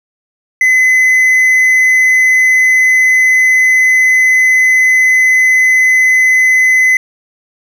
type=tone; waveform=triangle; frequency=2029 Hz; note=B6; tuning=46 cents sharp; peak=-4 dBFS; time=0.61-6.97 s; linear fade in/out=2 ms; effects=none